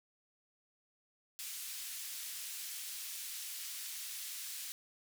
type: band-pass noise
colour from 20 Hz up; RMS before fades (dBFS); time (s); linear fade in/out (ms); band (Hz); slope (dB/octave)
white; -44; 1.39-4.72; 0; 2400 to 16000; 12
effects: none